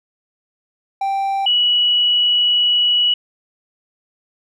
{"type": "tone pair in turn", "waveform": ["triangle", "sine"], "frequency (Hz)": [784, 2933], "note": ["G5", "F#7"], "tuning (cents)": [0, -16], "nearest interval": "octave + major seventh", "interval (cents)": 2284, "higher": "second", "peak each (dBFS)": [-15, -12], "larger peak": "second", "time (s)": [[1.01, 1.46], [1.46, 3.14]], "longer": "second", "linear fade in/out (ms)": 5, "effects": []}